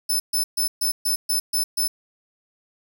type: tone bursts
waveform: 15% pulse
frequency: 5270 Hz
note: E8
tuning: 1 cent flat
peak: -14 dBFS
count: 8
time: 0.09-1.88 s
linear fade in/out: 10 ms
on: 110 ms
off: 130 ms
effects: 9-bit